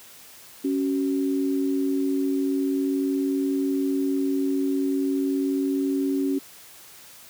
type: tone pair together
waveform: sine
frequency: 277.2 / 377.6 Hz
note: C#4 / F#4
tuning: 0 / +35 cents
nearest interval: perfect fourth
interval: 535 cents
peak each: -22 / -28 dBFS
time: 0.64-6.39 s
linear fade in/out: 10 ms
effects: white hiss -47 dBFS RMS until 7.29 s + high-pass 60 Hz 12 dB/octave